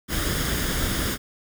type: noise with comb filter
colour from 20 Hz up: pink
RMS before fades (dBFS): -25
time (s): 0.08-1.18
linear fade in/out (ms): 50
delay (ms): 0.59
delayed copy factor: +0.55
effects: none